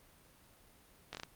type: slowing click train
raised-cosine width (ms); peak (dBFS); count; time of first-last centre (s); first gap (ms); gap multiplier
0.2; -24; 5; 1.13-1.234; 18; 1.25
effects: pink hiss -63 dBFS RMS until 1.35 s + Opus 32 kbps